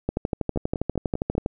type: two click trains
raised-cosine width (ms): 2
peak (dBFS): -10 / -14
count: 18 / 5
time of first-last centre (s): 0.09-1.461 / 0.56-1.352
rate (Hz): 12.4 / 5.05
effects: none